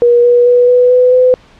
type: tone with pitch steps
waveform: sine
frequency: 479 / 484.3 / 489.6 / 495 / 500.5 / 506 Hz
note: A#4 / B4 / B4 / B4 / B4 / B4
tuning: +47 / -34 / -15 / +4 / +23 / +42 cents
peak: -4 dBFS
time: 0.02-1.34 s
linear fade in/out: 0 ms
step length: 220 ms
effects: pink hiss -43 dBFS RMS until 1.59 s + low-pass 4000 Hz 12 dB/octave